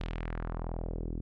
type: tone with low-pass filter sweep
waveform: sawtooth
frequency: 41.2 Hz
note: E1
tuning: in tune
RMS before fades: -36 dBFS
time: 0-1.21 s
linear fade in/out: 10 ms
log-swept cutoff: 3700 to 280 Hz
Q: 1.8
effects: none